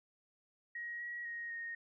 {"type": "tone with pitch steps", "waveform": "sine", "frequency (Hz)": [1892, 1911, 1875, 1857], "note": ["A#6", "A#6", "A#6", "A#6"], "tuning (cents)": [25, 43, 10, -7], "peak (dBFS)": -40, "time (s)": [0.75, 1.75], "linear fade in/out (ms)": 5, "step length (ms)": 250, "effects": []}